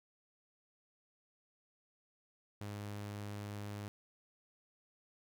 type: tone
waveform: sawtooth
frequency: 102.9 Hz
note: G#2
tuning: 16 cents flat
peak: -38 dBFS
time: 2.61-3.88 s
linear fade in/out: 0 ms
effects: none